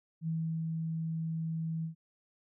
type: tone with ADSR envelope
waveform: sine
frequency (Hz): 162.1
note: E3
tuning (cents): -29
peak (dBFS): -30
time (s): 0.21-1.95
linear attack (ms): 66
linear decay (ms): 360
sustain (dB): -2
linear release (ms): 110
effects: none